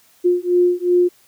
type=beating tone pair; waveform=sine; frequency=354.1 / 356.8 Hz; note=F4 / F4; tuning=+24 / +37 cents; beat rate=2.7 Hz; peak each=-16 dBFS; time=0.24-1.09 s; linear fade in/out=20 ms; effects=white hiss -54 dBFS RMS until 1.27 s + high-pass 60 Hz 12 dB/octave